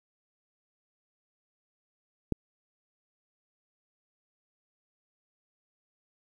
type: click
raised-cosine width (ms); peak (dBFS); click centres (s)
3; -14; 2.323
effects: 9-bit